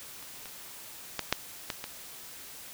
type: clicks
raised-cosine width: 0.2 ms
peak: -28 / -25 / -12 / -6 / -14 / -19 dBFS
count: 6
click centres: 0.227 / 0.457 / 1.193 / 1.326 / 1.702 / 1.841 s
effects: white hiss -46 dBFS RMS until 2.73 s